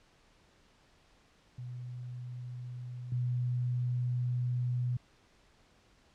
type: tone with level steps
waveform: sine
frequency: 123.47 Hz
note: B2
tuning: in tune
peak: -39 / -29 dBFS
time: 1.58-4.97 s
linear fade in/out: 5 ms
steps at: 3.12 s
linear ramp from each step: 2 ms
effects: pink hiss -65 dBFS RMS until 6.14 s + low-pass 6000 Hz 12 dB/octave